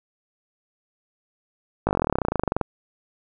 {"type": "slowing click train", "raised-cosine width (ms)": 1, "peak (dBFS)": -7, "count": 25, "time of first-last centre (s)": [1.87, 2.613], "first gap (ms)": 19, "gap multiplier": 1.04, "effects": []}